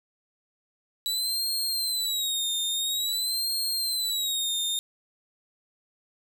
sawtooth tone with vibrato, 3924 Hz, B7, 12 cents flat, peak -23 dBFS, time 1.06-4.79 s, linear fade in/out 0 ms, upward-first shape sine, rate 0.49 Hz, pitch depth 130 cents each way, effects none

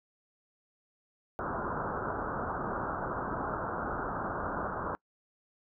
white low-pass noise, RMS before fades -35 dBFS, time 1.39-4.95 s, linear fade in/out 0 ms, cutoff 1500 Hz, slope 96 dB/octave, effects noise-tail reverb RT60 0.1 s tail -24 dB re dry

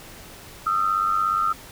sine tone pair together, 1244.5 / 1341.5 Hz, D#6 / E6, 0 / +30 cents, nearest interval minor second, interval 130 cents, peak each -22 dBFS, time 0.66-1.53 s, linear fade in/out 10 ms, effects pink hiss -43 dBFS RMS until 1.71 s

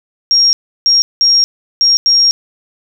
sine tone bursts at uneven times, 5580 Hz, F8, 2 cents flat, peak -6 dBFS, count 5, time 0.31-0.53 / 0.86-1.02 / 1.21-1.44 / 1.81-1.97 / 2.06-2.31 s, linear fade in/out 0 ms, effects none

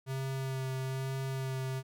square tone with vibrato, 132.7 Hz, C3, 25 cents sharp, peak -34 dBFS, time 0.06-1.83 s, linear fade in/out 50 ms, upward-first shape sine, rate 1.1 Hz, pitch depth 15 cents each way, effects none

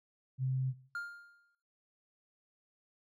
sine tone, 130.81 Hz, C3, in tune, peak -30 dBFS, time 0.38-0.74 s, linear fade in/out 50 ms
triangle tone with exponential decay, 1405 Hz, F6, 10 cents sharp, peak -33 dBFS, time 0.95-1.55 s, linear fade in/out 2 ms, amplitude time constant 130 ms
effects noise-tail reverb RT60 0.5 s tail -17 dB re dry

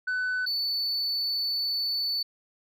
sine tone pair in turn, 1500 / 4483 Hz, F#6 / C#8, +23 / +19 cents, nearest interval octave + perfect fifth, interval 1896 cents, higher second, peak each -23 dBFS, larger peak neither, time 0.07-0.46 / 0.46-2.23 s, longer second, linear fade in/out 10 ms, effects tanh soft clip ceiling -25 dBFS

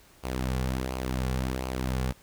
sawtooth tone with flanger, 64.2 Hz, C2, 32 cents flat, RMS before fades -30 dBFS, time 0.23-2.13 s, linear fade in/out 20 ms, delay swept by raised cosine 0.54 to 3.24 ms, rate 1.4 Hz, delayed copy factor -0.55, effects pink hiss -57 dBFS RMS until 2.22 s

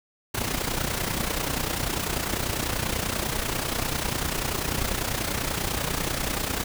pink noise with amplitude modulation, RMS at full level -25 dBFS, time 0.34-6.64 s, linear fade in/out 10 ms, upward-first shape sine, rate 30.2 Hz, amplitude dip 65%, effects none

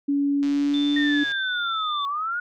sine tone with pitch glide, 283 to 291.8 Hz, C#4 to D4, +36 to -11 cents, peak -19 dBFS, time 0.08-1.24 s, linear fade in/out 10 ms, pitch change +53 cents, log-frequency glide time 0.44-1.08 s
click train, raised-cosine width 0.2 ms, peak -23 dBFS, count 129, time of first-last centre 0.43-1.319 s, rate 144 Hz
sine tone, 3548 Hz, A7, 14 cents sharp, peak -29 dBFS, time 0.74-2.05 s, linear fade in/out 0 ms
sine linear two-way sweep, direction down then up, 1855 to 1110 to 1467 Hz, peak -24 dBFS, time 0.96-2.4 s, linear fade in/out 5 ms, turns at 2.07 s
effects none

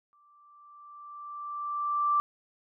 sine tone with exponential growth, 1173 Hz, D6, 2 cents flat, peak -21 dBFS, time 0.13-2.2 s, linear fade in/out 0 ms, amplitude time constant 450 ms, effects none

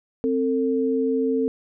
sine tone pair together, 262.9 / 449.2 Hz, C4 / A4, +8 / +36 cents, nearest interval major sixth, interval 928 cents, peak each -22 / -22 dBFS, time 0.24-1.48 s, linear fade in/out 0 ms, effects none

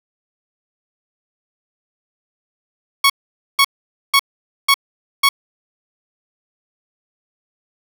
15% pulse tone bursts, 1108.7 Hz, C#6, in tune, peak -3 dBFS, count 5, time 3.04-5.29 s, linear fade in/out 5 ms, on 58 ms, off 490 ms, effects none

